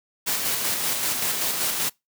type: noise with tremolo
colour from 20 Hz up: white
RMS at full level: -24 dBFS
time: 0.26-1.9 s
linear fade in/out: 20 ms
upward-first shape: square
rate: 5.2 Hz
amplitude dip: 30%
effects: noise-tail reverb RT60 0.2 s tail -25 dB re dry + high-pass 100 Hz 12 dB/octave